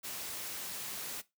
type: noise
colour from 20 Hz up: white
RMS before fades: -41 dBFS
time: 0.03-1.22 s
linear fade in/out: 20 ms
effects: noise-tail reverb RT60 0.2 s tail -18 dB re dry + high-pass 100 Hz 12 dB/octave